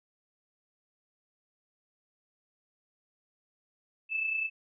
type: tone pair together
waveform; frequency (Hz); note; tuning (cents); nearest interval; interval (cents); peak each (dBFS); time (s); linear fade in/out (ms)
sine; 2599 / 2629; E7 / E7; -25 / -5; unison; 20; -38 / -29; 4.09-4.5; 50
effects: none